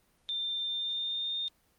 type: tone with pitch glide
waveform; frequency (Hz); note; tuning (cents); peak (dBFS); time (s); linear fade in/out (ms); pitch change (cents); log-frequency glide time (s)
sine; 3588 to 3644; A7 to A#7; +33 to -40; -31; 0.29-1.48; 0; +27; 0.57-1.37
effects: pink hiss -69 dBFS RMS until 1.78 s + Opus 24 kbps